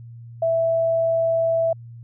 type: tone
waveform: sine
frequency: 659.3 Hz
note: E5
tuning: in tune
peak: -17 dBFS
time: 0.42-1.73 s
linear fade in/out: 5 ms
effects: added 117 Hz sine -37 dBFS peak until 2.03 s